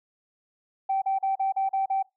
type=tone bursts; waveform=sine; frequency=775 Hz; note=G5; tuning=20 cents flat; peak=-21 dBFS; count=7; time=0.89-2.028 s; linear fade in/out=10 ms; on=130 ms; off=38 ms; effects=noise-tail reverb RT60 0.2 s tail -22 dB re dry + tanh soft clip ceiling -18 dBFS

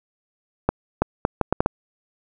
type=accelerating click train; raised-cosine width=1 ms; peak=-3 dBFS; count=7; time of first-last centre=0.69-1.661 s; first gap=330 ms; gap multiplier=0.7; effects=none

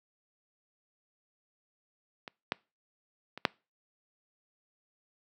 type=clicks; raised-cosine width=0.3 ms; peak=-25 / -12 / -25 / -6 dBFS; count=4; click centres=2.278 / 2.521 / 3.376 / 3.452 s; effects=noise-tail reverb RT60 0.3 s tail -25 dB re dry + high-pass 150 Hz 12 dB/octave

